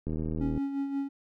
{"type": "click train", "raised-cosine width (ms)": 3, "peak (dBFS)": -21, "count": 41, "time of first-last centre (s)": [0.07, 0.577], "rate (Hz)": 78.9}
{"type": "tone with tremolo", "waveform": "triangle", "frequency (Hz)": 277.2, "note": "C#4", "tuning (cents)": 0, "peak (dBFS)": -25, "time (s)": [0.4, 1.09], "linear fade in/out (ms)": 20, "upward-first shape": "sine", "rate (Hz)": 5.6, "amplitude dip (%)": 50}
{"effects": []}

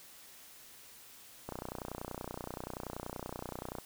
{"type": "click train", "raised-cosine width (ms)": 1, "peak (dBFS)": -25, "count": 71, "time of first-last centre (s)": [1.49, 3.785], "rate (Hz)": 30.5, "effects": ["white hiss -55 dBFS RMS until 3.85 s"]}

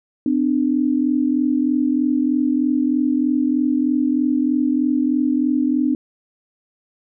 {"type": "tone pair together", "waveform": "sine", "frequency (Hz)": [255.4, 298.6], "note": ["C4", "D4"], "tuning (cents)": [-42, 29], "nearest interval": "minor third", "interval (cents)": 271, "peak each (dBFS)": -18, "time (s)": [0.26, 5.95], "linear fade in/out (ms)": 2, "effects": []}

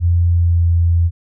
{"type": "tone with pitch glide", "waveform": "sine", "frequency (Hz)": [86.2, 84.96], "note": ["F2", "F2"], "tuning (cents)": [-22, -47], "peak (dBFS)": -10, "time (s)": [0, 1.11], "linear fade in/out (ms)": 50, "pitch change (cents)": -25, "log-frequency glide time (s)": [0.28, 0.67], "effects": []}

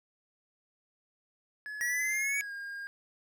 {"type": "tone with pitch glide", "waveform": "triangle", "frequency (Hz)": [1703, 1616.7], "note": ["G#6", "G#6"], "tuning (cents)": [43, -47], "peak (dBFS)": -36, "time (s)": [1.66, 2.87], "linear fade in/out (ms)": 0, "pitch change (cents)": -90, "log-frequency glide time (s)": [2.34, 2.52]}
{"type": "linear sweep", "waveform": "square", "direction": "up", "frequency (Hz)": [1900, 2264], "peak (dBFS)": -30, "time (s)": [1.81, 2.41], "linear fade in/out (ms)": 0}
{"effects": []}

